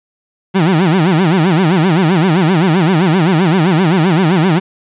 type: tone with vibrato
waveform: 30% pulse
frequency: 172.8 Hz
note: F3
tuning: 18 cents flat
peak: -6 dBFS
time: 0.54-4.6 s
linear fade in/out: 20 ms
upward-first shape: sine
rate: 7.7 Hz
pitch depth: 220 cents each way
effects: resampled to 8000 Hz + 8-bit